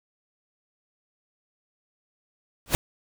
pink noise with exponential growth, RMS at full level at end -17 dBFS, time 2.66-2.75 s, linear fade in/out 0 ms, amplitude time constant 18 ms, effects none

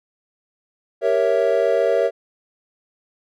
triangle chord, G diminished seventh, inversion none, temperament equal, 392 / 466.2 / 554.4 / 659.3 Hz, G4 / Bb4 / Db5 / Fb5, 0 / 0 / 0 / 0 cents, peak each -22 / -18 / -18 / -19 dBFS, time 1.01-2.11 s, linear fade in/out 50 ms, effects none

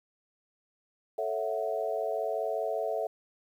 sine chord, F# minor seventh, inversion first, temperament equal, 440 / 554.4 / 659.3 / 740 Hz, A4 / C#5 / E5 / F#5, 0 / 0 / 0 / 0 cents, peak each -34 / -36 / -32 / -37 dBFS, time 1.18-3.07 s, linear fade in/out 5 ms, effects 10-bit

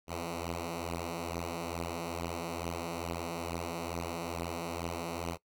5% pulse beating tone pair, 83.2 / 85.5 Hz, E2 / F2, +17 / -36 cents, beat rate 2.3 Hz, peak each -29 / -26 dBFS, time 0.07-5.38 s, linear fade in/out 50 ms, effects noise-tail reverb RT60 0.1 s tail -20 dB re dry

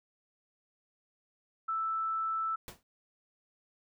sine tone, 1320 Hz, E6, 2 cents sharp, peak -30 dBFS, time 1.68-2.56 s, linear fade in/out 10 ms
pink noise with exponential decay, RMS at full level -41 dBFS, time 2.68-2.83 s, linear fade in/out 1 ms, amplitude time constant 31 ms
effects none

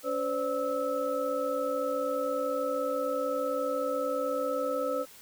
sine tone cluster, 282 / 513 / 573 / 1303 Hz, C#4 / C5 / D5 / E6, +30 / -34 / -43 / -20 cents, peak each -37 / -30 / -34 / -35 dBFS, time 0.03-5.06 s, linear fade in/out 50 ms, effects white hiss -52 dBFS RMS until 5.21 s

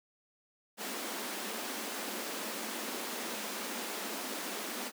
pink high-pass noise, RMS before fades -39 dBFS, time 0.77-4.92 s, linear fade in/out 50 ms, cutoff 200 Hz, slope 96 dB/octave, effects none

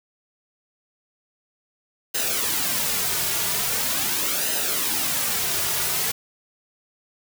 white noise with flanger, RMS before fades -24 dBFS, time 2.14-6.12 s, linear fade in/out 10 ms, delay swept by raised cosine 0.88 to 3.88 ms, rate 0.42 Hz, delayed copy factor -0.6, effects none

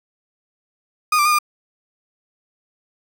35% pulse tone with pitch steps, 1232 / 1177 / 1221 / 1205 Hz, D#6 / D6 / D#6 / D6, -17 / +3 / -33 / +44 cents, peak -12 dBFS, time 1.12-1.388 s, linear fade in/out 5 ms, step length 67 ms, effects none

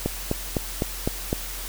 click train, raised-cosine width 2 ms, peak -9 dBFS, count 6, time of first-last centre 0.06-1.329 s, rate 3.94 Hz, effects added 43 Hz sine -35 dBFS peak until 1.68 s + white hiss -35 dBFS RMS until 1.68 s

